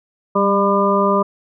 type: harmonic tone with a mistuned harmonic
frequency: 200 Hz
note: G3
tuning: 35 cents sharp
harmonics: 1 / 2 / 3 / 5 / 6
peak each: -19 / -19 / -19 / -19 / -19 dBFS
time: 0.35-1.23 s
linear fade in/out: 10 ms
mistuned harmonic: 1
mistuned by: -26 cents
effects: none